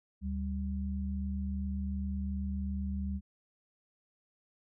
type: tone pair together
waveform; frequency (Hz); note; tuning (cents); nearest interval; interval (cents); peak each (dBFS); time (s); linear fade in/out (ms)
sine; 73.5 / 196.22; D2 / G3; +2 / +2; octave + perfect fourth; 1700; -34 / -36; 0.21-3.21; 50
effects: none